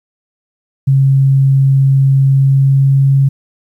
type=tone with pitch glide; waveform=sine; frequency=135.8 to 136.9 Hz; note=C#3 to C#3; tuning=-35 to -21 cents; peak=-6 dBFS; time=0.87-3.29 s; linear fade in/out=10 ms; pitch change=+14 cents; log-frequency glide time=2.27-3.13 s; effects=8-bit